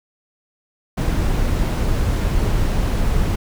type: noise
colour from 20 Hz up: brown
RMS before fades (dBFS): -18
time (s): 0.97-3.36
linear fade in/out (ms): 10
effects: none